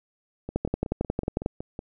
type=two click trains; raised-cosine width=2 ms; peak=-20 / -11 dBFS; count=8 / 11; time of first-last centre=0.49-1.791 / 0.56-1.461 s; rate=5.38 / 11.1 Hz; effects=none